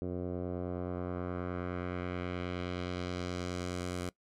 10% pulse tone with low-pass filter sweep, 89.5 Hz, F2, 43 cents sharp, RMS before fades -37 dBFS, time 0.02-4.09 s, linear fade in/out 0 ms, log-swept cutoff 460 to 10000 Hz, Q 1.2, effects noise-tail reverb RT60 0.1 s tail -21 dB re dry

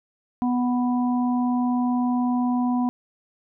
harmonic tone, 246.9 Hz, B3, in tune, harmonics 1 / 3 / 4, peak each -20 / -30 / -32 dBFS, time 0.42-2.89 s, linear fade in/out 0 ms, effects none

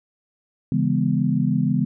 sine chord, C# minor seventh, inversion none, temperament equal with one note detuned, 138.59 / 164.81 / 203 / 246.9 Hz, C#3 / E3 / G#3 / B3, 0 / 0 / -39 / 0 cents, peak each -23 dBFS, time 0.72-1.85 s, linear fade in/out 2 ms, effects none

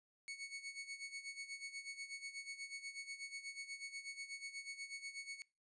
sawtooth tone with tremolo, 2217 Hz, C#7, in tune, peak -40 dBFS, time 0.28-5.42 s, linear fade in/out 0 ms, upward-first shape sine, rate 8.2 Hz, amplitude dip 75%, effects noise-tail reverb RT60 0.3 s tail -25 dB re dry + resampled to 22050 Hz

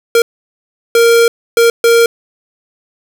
square tone bursts at uneven times, 465.4 Hz, A#4, 3 cents flat, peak -6 dBFS, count 4, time 0.15-0.22 / 0.95-1.28 / 1.57-1.7 / 1.84-2.06 s, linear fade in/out 2 ms, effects 7-bit

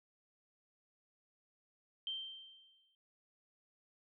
sine tone with exponential decay, 3136 Hz, G7, in tune, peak -36 dBFS, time 2.07-2.95 s, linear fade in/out 1 ms, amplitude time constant 190 ms, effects noise-tail reverb RT60 0.4 s tail -23 dB re dry

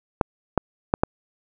clicks, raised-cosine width 1 ms, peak -3 dBFS, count 4, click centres 0.212 / 0.577 / 0.939 / 1.035 s, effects none

